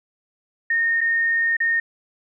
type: tone with dropouts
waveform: sine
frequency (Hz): 1839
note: A#6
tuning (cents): -24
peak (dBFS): -17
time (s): 0.7-1.8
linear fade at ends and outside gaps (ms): 5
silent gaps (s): 1.008-1.012 / 1.568-1.602
effects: none